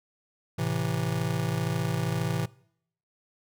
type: chord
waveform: square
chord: A minor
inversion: none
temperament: just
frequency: 110 / 132 / 165 Hz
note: A2 / C3 / E3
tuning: 0 / +16 / +2 cents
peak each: -32 / -31 / -31 dBFS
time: 0.58-2.46 s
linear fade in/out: 10 ms
effects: noise-tail reverb RT60 0.7 s tail -23 dB re dry